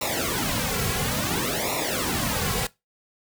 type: noise with flanger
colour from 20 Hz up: pink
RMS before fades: -26 dBFS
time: 0.01-2.67 s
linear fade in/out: 5 ms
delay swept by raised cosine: 0.63 to 3.33 ms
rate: 0.58 Hz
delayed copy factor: -1
effects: noise-tail reverb RT60 0.2 s tail -20 dB re dry